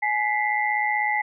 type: tone cluster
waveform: sine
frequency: 842 / 1980 / 2096 Hz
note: G#5 / B6 / C7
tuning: +24 / +4 / +2 cents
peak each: -24 / -25 / -27 dBFS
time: 0.02-1.22 s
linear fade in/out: 10 ms
effects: none